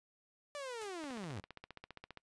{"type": "linear sweep", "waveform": "sawtooth", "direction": "down", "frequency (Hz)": [593, 86.4], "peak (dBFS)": -38, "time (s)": [0.55, 1.4], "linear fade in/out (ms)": 0}
{"type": "noise with exponential decay", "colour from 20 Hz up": "white", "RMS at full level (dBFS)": -48, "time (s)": [0.81, 1.04], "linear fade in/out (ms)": 5, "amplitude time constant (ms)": 49}
{"type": "click train", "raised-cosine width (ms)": 0.3, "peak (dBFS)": -32, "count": 18, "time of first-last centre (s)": [1.04, 2.173], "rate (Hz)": 15}
{"effects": ["noise-tail reverb RT60 0.1 s tail -26 dB re dry", "resampled to 22050 Hz"]}